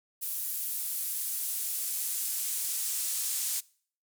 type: noise with high-pass filter sweep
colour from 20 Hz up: brown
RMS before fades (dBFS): -33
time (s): 0.21-3.61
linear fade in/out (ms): 20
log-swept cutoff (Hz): 12000 to 8000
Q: 1
effects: noise-tail reverb RT60 0.5 s tail -23 dB re dry